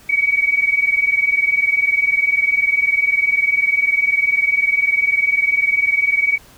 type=tone pair together; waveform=sine; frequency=2248 / 2268 Hz; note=C#7 / C#7; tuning=+24 / +39 cents; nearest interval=unison; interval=15 cents; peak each=-17 / -16 dBFS; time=0.09-6.38 s; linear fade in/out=10 ms; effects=pink hiss -46 dBFS RMS until 6.57 s